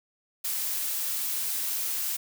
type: noise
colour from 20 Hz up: blue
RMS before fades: -30 dBFS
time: 0.44-2.17 s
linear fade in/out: 10 ms
effects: none